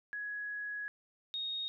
sine tone pair in turn, 1674 / 3729 Hz, G#6 / A#7, +13 / 0 cents, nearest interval octave + major second, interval 1387 cents, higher second, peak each -37 / -35 dBFS, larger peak second, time 0.13-0.88 / 1.34-1.68 s, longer first, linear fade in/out 0 ms, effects none

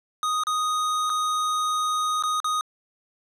square tone with dropouts, 1244.5 Hz, D#6, in tune, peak -23 dBFS, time 0.23-2.61 s, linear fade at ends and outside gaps 1 ms, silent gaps 0.436-0.469 / 1.096-1.1 / 2.225-2.236 / 2.402-2.444 s, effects low-pass 10000 Hz 12 dB/octave

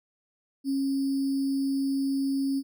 sine tone with sample-and-hold, 273 Hz, C#4, 26 cents flat, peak -24 dBFS, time 0.64-2.63 s, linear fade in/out 50 ms, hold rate 4900 Hz, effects none

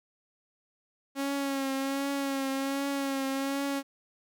sawtooth tone with vibrato, 274.1 Hz, C#4, 19 cents flat, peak -25 dBFS, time 1.15-3.83 s, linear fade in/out 50 ms, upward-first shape triangle, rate 1.3 Hz, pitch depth 39 cents each way, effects none

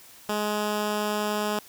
10% pulse tone, 209.8 Hz, G#3, 18 cents sharp, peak -17 dBFS, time 0.29-1.59 s, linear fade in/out 2 ms, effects white hiss -50 dBFS RMS until 1.68 s

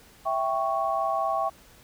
sine chord, C# diminished, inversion first, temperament equal, 659.3 / 784 / 1108.7 Hz, E5 / G5 / C#6, 0 / 0 / 0 cents, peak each -28 dBFS, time 0.25-1.5 s, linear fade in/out 20 ms, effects pink hiss -54 dBFS RMS until 1.83 s

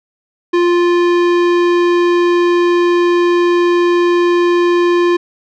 sine tone with tanh clipping, 349.2 Hz, F4, in tune, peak -11 dBFS, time 0.53-5.17 s, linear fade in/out 10 ms, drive 18 dB, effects none

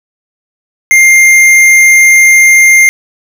triangle tone with hard clipping, 2109 Hz, C7, 13 cents sharp, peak -3 dBFS, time 0.91-2.89 s, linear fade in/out 0 ms, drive 15 dB, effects none

